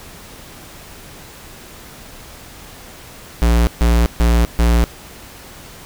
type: tone bursts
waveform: square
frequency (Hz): 58.27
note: A#1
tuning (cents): 0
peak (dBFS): -11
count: 4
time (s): 3.42-4.84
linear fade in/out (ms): 0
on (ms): 250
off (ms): 140
effects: pink hiss -38 dBFS RMS until 5.85 s